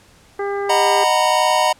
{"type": "harmonic tone", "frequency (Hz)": 400.9, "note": "G4", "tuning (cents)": 39, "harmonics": [1, 2, 3, 4, 5], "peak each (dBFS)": [-21, -27, -31, -33, -35], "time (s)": [0.39, 1.04], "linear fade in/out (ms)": 5}
{"type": "chord", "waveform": "square", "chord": "B major seventh", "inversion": "first", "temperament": "just", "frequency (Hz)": [617.4, 740.8, 926, 987.8], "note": ["D#5", "F#5", "A#5", "B5"], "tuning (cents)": [-14, 2, -12, 0], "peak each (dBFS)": -20, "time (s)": [0.69, 1.73], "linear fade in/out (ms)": 10}
{"effects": ["pink hiss -50 dBFS RMS until 1.79 s", "low-pass 10000 Hz 12 dB/octave"]}